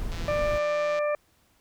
brown noise, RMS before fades -32 dBFS, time 0-0.58 s, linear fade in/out 0 ms
click train, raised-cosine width 0.2 ms, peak -24 dBFS, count 147, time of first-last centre 0.12-0.989 s, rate 168 Hz
harmonic tone, 593 Hz, D5, 17 cents sharp, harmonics 1 / 2 / 3 / 4, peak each -24 / -33 / -38 / -38 dBFS, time 0.28-1.15 s, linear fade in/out 2 ms
effects pink hiss -65 dBFS RMS until 1.6 s

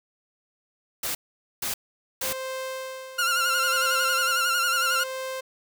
white noise bursts, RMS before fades -29 dBFS, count 3, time 1.03-2.33 s, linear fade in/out 5 ms, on 120 ms, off 470 ms
sawtooth tone with tremolo, 523.3 Hz, C5, in tune, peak -26 dBFS, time 2.22-5.41 s, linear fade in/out 10 ms, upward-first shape sine, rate 0.74 Hz, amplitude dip 70%
sawtooth tone with vibrato, 1396.9 Hz, F6, in tune, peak -18 dBFS, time 3.18-5.04 s, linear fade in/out 10 ms, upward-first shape sine, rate 11 Hz, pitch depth 59 cents each way
effects none

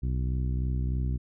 harmonic tone, 63.3 Hz, B1, 43 cents sharp, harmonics 1 / 2 / 3 / 4 / 5 / 6, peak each -27 / -31 / -39 / -42 / -46 / -51 dBFS, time 0.02-1.18 s, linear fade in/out 20 ms, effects none

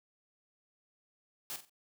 white noise with echo, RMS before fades -40 dBFS, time 1.5-1.56 s, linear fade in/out 0 ms, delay 45 ms, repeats 3, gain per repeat -10 dB, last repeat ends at 1.695 s, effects high-pass 150 Hz 12 dB/octave

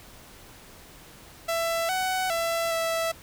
sawtooth tone with pitch steps, 666 / 748 / 668 / 659 Hz, E5 / F#5 / E5 / E5, +18 / +19 / +23 / -1 cents, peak -21 dBFS, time 1.48-3.12 s, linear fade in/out 10 ms, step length 410 ms, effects pink hiss -49 dBFS RMS until 3.22 s

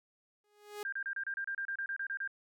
sawtooth tone with exponential growth, 415.3 Hz, G#4, in tune, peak -33 dBFS, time 0.44-0.83 s, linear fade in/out 2 ms, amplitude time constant 84 ms
sine tone bursts, 1593 Hz, G6, 27 cents sharp, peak -34 dBFS, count 14, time 0.85-2.276 s, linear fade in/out 2 ms, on 74 ms, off 30 ms
effects none

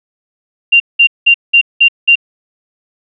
sine tone bursts, 2776 Hz, F7, 11 cents flat, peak -3 dBFS, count 6, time 0.72-2.156 s, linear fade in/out 10 ms, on 81 ms, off 190 ms, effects none

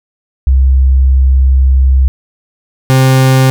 sine / 40% pulse tone pair in turn, 65.9 / 131.51 Hz, C2 / C3, +13 / +9 cents, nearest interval octave, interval 1196 cents, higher second, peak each -4 dBFS, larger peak neither, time 0.47-2.08 / 2.9-3.5 s, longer first, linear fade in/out 0 ms, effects none

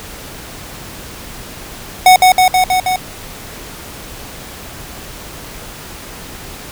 square tone with echo, 740 Hz, F#5, in tune, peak -3 dBFS, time 2.06-2.16 s, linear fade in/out 2 ms, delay 160 ms, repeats 5, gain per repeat -2 dB, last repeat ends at 2.96 s, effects pink hiss -31 dBFS RMS until 6.71 s

